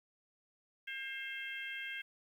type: harmonic tone with a mistuned harmonic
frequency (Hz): 535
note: C5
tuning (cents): +38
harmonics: 3 / 4 / 5 / 6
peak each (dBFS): -44 / -44 / -47 / -48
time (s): 0.87-2.02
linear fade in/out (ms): 10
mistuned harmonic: 4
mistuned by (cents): -16
effects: 11-bit